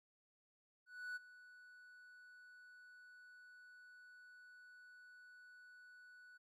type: tone with ADSR envelope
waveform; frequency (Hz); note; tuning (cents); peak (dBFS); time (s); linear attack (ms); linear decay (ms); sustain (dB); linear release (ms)
triangle; 1480; F#6; 0; -40; 0.86-6.38; 300; 21; -17; 14
effects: none